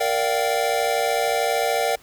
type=chord; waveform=square; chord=G minor seventh; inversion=first; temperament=equal with one note detuned; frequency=466.2 / 587.3 / 698.5 / 771.9 Hz; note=Bb4 / D5 / F5 / G5; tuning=0 / 0 / 0 / -27 cents; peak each=-26 dBFS; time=0-1.96 s; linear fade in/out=10 ms; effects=pink hiss -51 dBFS RMS until 2.02 s